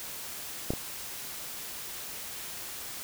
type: clicks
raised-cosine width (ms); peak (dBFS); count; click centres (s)
2; -14 / -21; 2; 0.705 / 0.736
effects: white hiss -40 dBFS RMS until 3.03 s